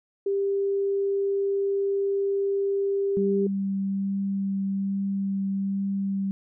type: tone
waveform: sine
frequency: 396.1 Hz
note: G4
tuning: 18 cents sharp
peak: -22 dBFS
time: 0.26-3.47 s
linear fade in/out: 5 ms
type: tone with vibrato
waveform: sine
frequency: 196 Hz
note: G3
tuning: in tune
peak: -24 dBFS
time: 3.17-6.31 s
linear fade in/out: 0 ms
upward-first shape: triangle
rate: 1.2 Hz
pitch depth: 9 cents each way
effects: none